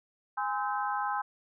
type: harmonic tone with a mistuned harmonic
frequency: 257.9 Hz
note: C4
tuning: 25 cents flat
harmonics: 3 / 4 / 5 / 6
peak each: -32 / -34 / -36 / -38 dBFS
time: 0.37-1.22 s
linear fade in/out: 10 ms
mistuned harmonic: 3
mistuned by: +110 cents
effects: none